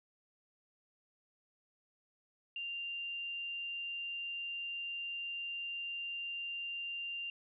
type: tone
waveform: sine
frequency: 2786 Hz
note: F7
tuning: 5 cents flat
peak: -38 dBFS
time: 2.56-7.3 s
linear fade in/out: 2 ms
effects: none